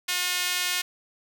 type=tone with high-pass filter; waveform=sawtooth; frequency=359.2 Hz; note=F4; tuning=49 cents sharp; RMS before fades=-27 dBFS; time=0.08-0.82 s; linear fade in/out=10 ms; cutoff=2400 Hz; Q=0.99; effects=none